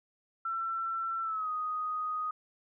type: tone with pitch glide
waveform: sine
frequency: 1344 to 1246.8 Hz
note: E6 to D#6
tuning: +33 to +3 cents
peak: -31 dBFS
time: 0.45-2.31 s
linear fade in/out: 5 ms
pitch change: -130 cents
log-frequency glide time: 1.22-1.5 s
effects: none